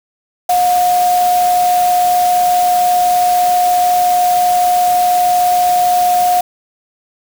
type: tone in noise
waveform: sine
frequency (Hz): 718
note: F5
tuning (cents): +48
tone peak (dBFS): -9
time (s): 0.49-6.41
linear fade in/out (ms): 5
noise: white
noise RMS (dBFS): -24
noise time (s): 0.49-6.41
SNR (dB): +12
effects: none